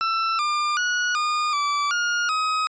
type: tone with pitch steps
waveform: 40% pulse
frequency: 1334 / 1198 / 1459 / 1219 / 1158 / 1424 / 1265 Hz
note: E6 / D6 / F#6 / D#6 / D6 / F6 / D#6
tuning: +20 / +34 / -25 / -36 / -25 / +33 / +28 cents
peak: -20 dBFS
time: 0.01-2.67 s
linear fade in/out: 0 ms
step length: 380 ms
effects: resampled to 16000 Hz